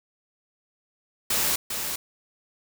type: noise with echo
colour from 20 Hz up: white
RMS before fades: -24 dBFS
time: 1.3-1.56 s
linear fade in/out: 5 ms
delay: 400 ms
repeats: 1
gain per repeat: -6 dB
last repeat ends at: 1.96 s
effects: none